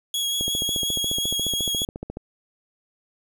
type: tone with vibrato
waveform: sawtooth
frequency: 3322 Hz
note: G#7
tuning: in tune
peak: -20 dBFS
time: 0.14-1.85 s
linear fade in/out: 2 ms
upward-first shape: sine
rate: 5.5 Hz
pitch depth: 16 cents each way
type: click train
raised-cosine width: 2 ms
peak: -18 dBFS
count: 26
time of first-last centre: 0.41-2.171 s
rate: 14.2 Hz
effects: none